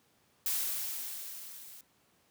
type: noise with level ramp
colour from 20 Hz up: blue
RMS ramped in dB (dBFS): -31 to -51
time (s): 0.46-1.81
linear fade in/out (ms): 2
effects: pink hiss -69 dBFS RMS until 2.3 s + high-pass 100 Hz 12 dB/octave